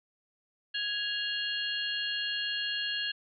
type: tone cluster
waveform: sine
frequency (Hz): 1661 / 2815 / 3287 / 4254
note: G#6 / F7 / G#7 / C8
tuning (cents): 0 / +13 / -19 / +28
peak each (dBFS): -35 / -34 / -38 / -38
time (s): 0.74-3.12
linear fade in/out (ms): 10
effects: none